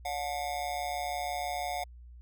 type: tone with amplitude modulation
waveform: square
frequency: 720 Hz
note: F#5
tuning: 47 cents flat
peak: -29 dBFS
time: 0.05-1.84 s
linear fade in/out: 5 ms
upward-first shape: sine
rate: 146 Hz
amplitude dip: 85%
effects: added 60 Hz sine -47 dBFS peak until 2.21 s